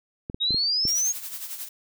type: clicks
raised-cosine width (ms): 3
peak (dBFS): -19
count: 5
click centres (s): 0.299 / 0.345 / 0.507 / 0.545 / 0.853
type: exponential sweep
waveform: sine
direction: up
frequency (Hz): 3729 to 6645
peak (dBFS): -21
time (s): 0.4-1.13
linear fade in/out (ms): 20
type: noise with tremolo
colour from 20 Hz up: blue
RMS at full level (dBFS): -33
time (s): 0.87-1.69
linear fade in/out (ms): 10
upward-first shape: sine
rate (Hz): 11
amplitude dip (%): 60
effects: none